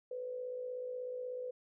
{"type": "tone with amplitude modulation", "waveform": "sine", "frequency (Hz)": 501, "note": "B4", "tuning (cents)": 25, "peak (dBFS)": -36, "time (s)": [0.11, 1.51], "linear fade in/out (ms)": 5, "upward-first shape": "sine", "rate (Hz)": 56.4, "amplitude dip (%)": 50, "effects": []}